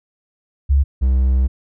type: tone pair in turn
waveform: sine / triangle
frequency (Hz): 69.3 / 64.69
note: C#2 / C2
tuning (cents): 0 / -19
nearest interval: minor second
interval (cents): 119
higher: first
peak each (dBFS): -10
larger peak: neither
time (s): 0.69-0.84 / 1.01-1.48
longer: second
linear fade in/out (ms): 20
effects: none